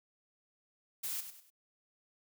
blue noise with echo, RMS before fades -38 dBFS, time 1.03-1.21 s, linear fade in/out 10 ms, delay 98 ms, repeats 3, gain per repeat -9 dB, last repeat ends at 1.504 s, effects none

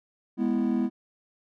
triangle chord, E major, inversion first, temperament equal, 207.7 / 246.9 / 329.6 Hz, G#3 / B3 / E4, 0 / 0 / 0 cents, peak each -25 / -23 / -27 dBFS, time 0.37-0.9 s, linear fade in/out 50 ms, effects tanh soft clip ceiling -15 dBFS

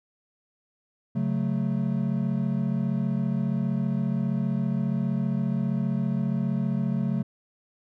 triangle chord, F# minor, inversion second, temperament equal, 138.59 / 185 / 220 Hz, C#3 / F#3 / A3, 0 / 0 / 0 cents, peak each -26 dBFS, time 1.15-7.23 s, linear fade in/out 10 ms, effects none

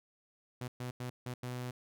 sawtooth tone bursts at uneven times, 124.4 Hz, B2, 13 cents sharp, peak -34 dBFS, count 5, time 0.61-0.68 / 0.8-0.91 / 1-1.1 / 1.26-1.34 / 1.43-1.71 s, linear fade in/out 5 ms, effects none

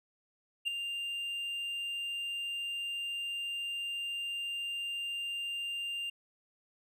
triangle tone with ADSR envelope, 2794 Hz, F7, in tune, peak -25 dBFS, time 0.65-6.1 s, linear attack 28 ms, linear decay 4 ms, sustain -8 dB, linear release 6 ms, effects none

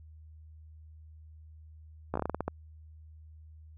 slowing click train, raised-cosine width 1 ms, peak -17 dBFS, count 10, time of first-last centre 2.14-2.48 s, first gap 15 ms, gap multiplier 1.22, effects added 78 Hz sine -49 dBFS peak until 3.77 s

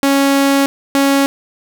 sawtooth tone pair in turn, 276.6 / 276.6 Hz, C#4 / C#4, -4 / -4 cents, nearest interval unison, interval 0 cents, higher neither, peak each -6 dBFS, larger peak neither, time 0.03-0.66 / 0.95-1.26 s, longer first, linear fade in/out 0 ms, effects none

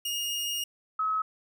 sawtooth / sine tone pair in turn, 2851 / 1283.2 Hz, F7 / E6, +35 / -47 cents, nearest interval octave + major second, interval 1382 cents, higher first, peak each -26 / -25 dBFS, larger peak second, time 0.05-0.64 / 0.99-1.22 s, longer first, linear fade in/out 5 ms, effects none

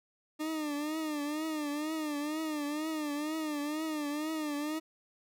40% pulse tone with vibrato, 303.4 Hz, D#4, 44 cents flat, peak -32 dBFS, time 0.39-4.8 s, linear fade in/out 20 ms, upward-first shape triangle, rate 2.1 Hz, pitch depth 100 cents each way, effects none

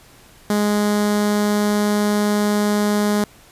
sawtooth tone with notch filter, 207.7 Hz, G#3, in tune, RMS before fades -18 dBFS, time 0.5-3.24 s, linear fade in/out 2 ms, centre 2600 Hz, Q 1.9, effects pink hiss -48 dBFS RMS until 3.51 s + resampled to 32000 Hz

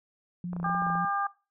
sine tone with vibrato, 174.3 Hz, F3, 3 cents flat, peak -31 dBFS, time 0.44-1.05 s, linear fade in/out 2 ms, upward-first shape sine, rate 3.6 Hz, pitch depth 35 cents each way
clicks, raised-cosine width 1 ms, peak -27 dBFS, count 11, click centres 0.532 / 0.565 / 0.6 / 0.63 / 0.663 / 0.696 / 0.748 / 0.821 / 0.867 / 0.901 / 0.954 s
harmonic tone, 400 Hz, G4, 35 cents sharp, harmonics 2 / 3 / 4, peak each -31 / -29 / -36 dBFS, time 0.64-1.27 s, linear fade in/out 5 ms
effects noise-tail reverb RT60 0.3 s tail -19 dB re dry

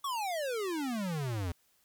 square exponential sweep, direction down, 1155 to 82.41 Hz, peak -33 dBFS, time 0.04-1.52 s, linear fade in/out 5 ms, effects white hiss -70 dBFS RMS until 1.84 s

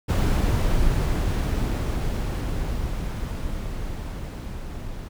brown noise with level ramp, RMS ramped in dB -19 to -34 dBFS, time 0.08-5.09 s, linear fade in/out 20 ms, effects none

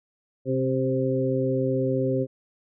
harmonic tone with a mistuned harmonic, 130.81 Hz, C3, in tune, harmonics 1 / 2 / 3 / 4, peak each -27 / -27 / -27 / -27 dBFS, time 0.45-2.27 s, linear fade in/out 50 ms, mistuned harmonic 2, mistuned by +22 cents, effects none

